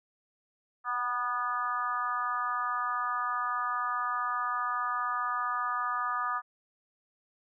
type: harmonic tone with a mistuned harmonic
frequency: 244.8 Hz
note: B3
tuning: 15 cents flat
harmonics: 3 / 4 / 5 / 6 / 7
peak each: -40 / -37 / -30 / -40 / -40 dBFS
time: 0.84-6.42 s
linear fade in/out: 50 ms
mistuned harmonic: 3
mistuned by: +23 cents
effects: none